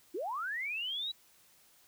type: linear sweep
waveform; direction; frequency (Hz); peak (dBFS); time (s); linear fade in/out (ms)
sine; up; 300.2 to 3951; -34; 0.14-1.12; 10
effects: white hiss -64 dBFS RMS until 1.87 s